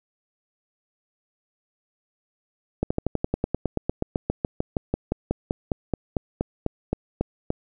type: slowing click train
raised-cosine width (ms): 2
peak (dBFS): -9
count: 30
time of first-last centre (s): 2.83-7.504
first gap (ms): 75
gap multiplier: 1.05
effects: none